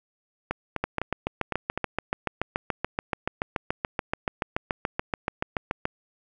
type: two click trains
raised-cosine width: 0.5 ms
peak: -10 / -12 dBFS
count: 36 / 6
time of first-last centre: 0.84-5.854 / 0.51-1.776 s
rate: 6.98 / 3.95 Hz
effects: none